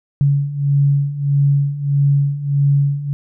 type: beating tone pair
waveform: sine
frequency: 140.3 / 141.9 Hz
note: C#3 / C#3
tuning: +21 / +41 cents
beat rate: 1.6 Hz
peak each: -18 / -14 dBFS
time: 0.21-3.13 s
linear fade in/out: 0 ms
effects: none